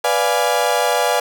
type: chord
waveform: 35% pulse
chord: B diminished seventh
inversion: none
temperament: equal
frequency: 493.9 / 587.3 / 698.5 / 830.6 Hz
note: B4 / D5 / F5 / Ab5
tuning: 0 / 0 / 0 / 0 cents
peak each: -19 dBFS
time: 0.04-1.2 s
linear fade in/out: 5 ms
effects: none